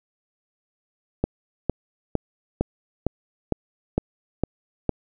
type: click train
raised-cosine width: 2 ms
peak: -7 dBFS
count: 9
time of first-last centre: 1.24-4.893 s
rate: 2.19 Hz
effects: none